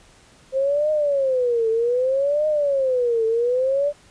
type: tone with vibrato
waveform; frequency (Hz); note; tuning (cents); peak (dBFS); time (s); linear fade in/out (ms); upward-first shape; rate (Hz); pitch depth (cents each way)
sine; 523.3; C5; 0; -17; 0.52-3.93; 50; triangle; 0.64; 290
effects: pink hiss -52 dBFS RMS until 4.1 s + resampled to 22050 Hz